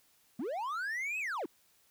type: linear two-way sweep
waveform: triangle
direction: up then down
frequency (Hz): 200.9 to 2621 to 247.8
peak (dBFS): -32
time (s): 0.39-1.46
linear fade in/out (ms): 5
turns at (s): 1.19
effects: white hiss -68 dBFS RMS until 1.9 s